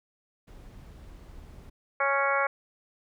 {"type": "noise", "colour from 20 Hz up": "brown", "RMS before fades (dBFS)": -47, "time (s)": [0.47, 1.7], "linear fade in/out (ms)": 10}
{"type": "harmonic tone", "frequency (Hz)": 277.2, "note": "C#4", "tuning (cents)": 0, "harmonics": [2, 3, 4, 5, 6, 7, 8], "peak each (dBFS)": [-29, -32, -29, -29, -33, -36, -32], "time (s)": [2, 2.47], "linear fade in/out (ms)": 5}
{"effects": []}